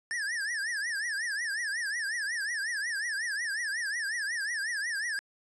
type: tone with vibrato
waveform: square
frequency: 1755 Hz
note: A6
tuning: 5 cents flat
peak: -31 dBFS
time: 0.11-5.19 s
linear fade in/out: 0 ms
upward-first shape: triangle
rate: 5.5 Hz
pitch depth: 210 cents each way
effects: resampled to 24000 Hz